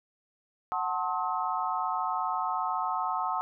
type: chord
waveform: sine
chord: F# diminished seventh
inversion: none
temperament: just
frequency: 740 / 888 / 1065.6 / 1278.7 Hz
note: F#5 / A5 / C6 / Eb6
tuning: 0 / +16 / +31 / +47 cents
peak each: -33 dBFS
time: 0.72-3.41 s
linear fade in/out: 0 ms
effects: none